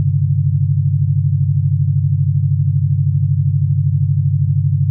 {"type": "chord", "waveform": "sine", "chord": "G suspended fourth", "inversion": "none", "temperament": "equal with one note detuned", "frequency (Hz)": [98, 134.18, 146.83], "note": ["G2", "C3", "D3"], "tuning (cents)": [0, 44, 0], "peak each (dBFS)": -16, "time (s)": [0, 4.9], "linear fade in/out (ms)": 0, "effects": []}